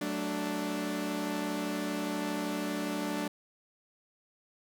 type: chord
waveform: sawtooth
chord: D major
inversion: first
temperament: equal with one note detuned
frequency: 187.47 / 220 / 293.7 Hz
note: F#3 / A3 / D4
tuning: +23 / 0 / 0 cents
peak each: -34 / -34 / -30 dBFS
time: 0.01-3.28 s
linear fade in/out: 5 ms
effects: none